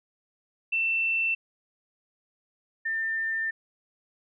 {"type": "tone pair in turn", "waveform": "sine", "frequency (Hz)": [2680, 1796.5], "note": ["E7", "A6"], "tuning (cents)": [28, 36], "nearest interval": "perfect fifth", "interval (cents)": 692, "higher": "first", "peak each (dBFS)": [-23, -26], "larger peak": "first", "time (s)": [[0.72, 1.35], [2.85, 3.51]], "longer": "second", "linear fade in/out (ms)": 10, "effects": []}